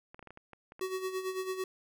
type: clicks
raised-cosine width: 0.5 ms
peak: -34 dBFS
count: 9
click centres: 0.145 / 0.193 / 0.227 / 0.273 / 0.306 / 0.374 / 0.533 / 0.721 / 0.794 s
type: tone with tremolo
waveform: square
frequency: 375.4 Hz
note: F#4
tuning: 25 cents sharp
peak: -32 dBFS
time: 0.81-1.64 s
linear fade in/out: 2 ms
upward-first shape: sine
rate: 9 Hz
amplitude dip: 65%
effects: none